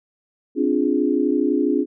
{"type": "chord", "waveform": "sine", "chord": "D half-diminished seventh", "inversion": "third", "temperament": "equal", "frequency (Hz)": [261.6, 293.7, 349.2, 415.3], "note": ["C4", "D4", "F4", "Ab4"], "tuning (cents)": [0, 0, 0, 0], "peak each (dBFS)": [-22, -20, -23, -24], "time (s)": [0.55, 1.86], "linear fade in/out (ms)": 50, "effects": []}